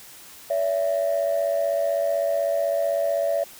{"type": "tone pair together", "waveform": "sine", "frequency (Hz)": [569, 664.9], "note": ["C#5", "E5"], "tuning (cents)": [45, 15], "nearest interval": "minor third", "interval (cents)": 270, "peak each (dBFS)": -22, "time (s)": [0.5, 3.44], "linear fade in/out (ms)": 5, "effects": ["tanh soft clip ceiling -15 dBFS", "white hiss -45 dBFS RMS until 3.59 s"]}